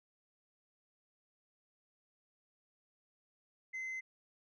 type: tone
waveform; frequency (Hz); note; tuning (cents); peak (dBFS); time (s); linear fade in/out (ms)
sine; 2058; C7; -29; -36; 3.73-4.01; 20
effects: tanh soft clip ceiling -38 dBFS